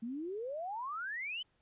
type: exponential sweep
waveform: sine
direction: up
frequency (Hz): 220 to 3107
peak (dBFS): -37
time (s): 0.02-1.43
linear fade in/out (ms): 10
effects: pink hiss -75 dBFS RMS until 1.61 s + resampled to 8000 Hz